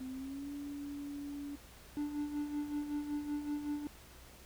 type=tone with pitch glide; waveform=sine; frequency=259.5 to 286.3 Hz; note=C4 to D4; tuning=-14 to -44 cents; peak=-40 dBFS; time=0-1.56 s; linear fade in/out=10 ms; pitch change=+170 cents; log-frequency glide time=0.11-0.5 s
type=tone with tremolo; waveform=triangle; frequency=293.7 Hz; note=D4; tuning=in tune; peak=-31 dBFS; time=1.97-3.87 s; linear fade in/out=0 ms; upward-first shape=sine; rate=5.3 Hz; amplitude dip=60%
effects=added 62 Hz sine -59 dBFS peak until 4.45 s + pink hiss -57 dBFS RMS until 4.45 s